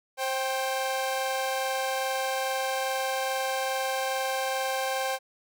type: tone pair together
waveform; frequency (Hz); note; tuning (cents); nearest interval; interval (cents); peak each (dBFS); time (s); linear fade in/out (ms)
sawtooth; 530 / 783.8; C5 / G5; +22 / 0; perfect fifth; 678; -26; 0.17-5.19; 50
effects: none